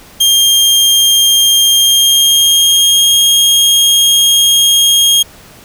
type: tone with pitch glide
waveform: sawtooth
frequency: 3207 to 3248 Hz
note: G7 to G#7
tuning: +39 to -39 cents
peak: -3 dBFS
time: 0.2-5.23 s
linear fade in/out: 10 ms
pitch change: +22 cents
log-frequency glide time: 1.7-3.16 s
effects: pink hiss -38 dBFS RMS until 5.64 s